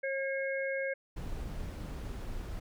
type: harmonic tone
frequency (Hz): 541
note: C#5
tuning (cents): -42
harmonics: 1 / 3 / 4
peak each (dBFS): -33 / -38 / -39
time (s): 0.03-0.94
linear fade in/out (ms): 10
type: noise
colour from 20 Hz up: brown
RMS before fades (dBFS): -39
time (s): 1.16-2.6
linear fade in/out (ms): 10
effects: none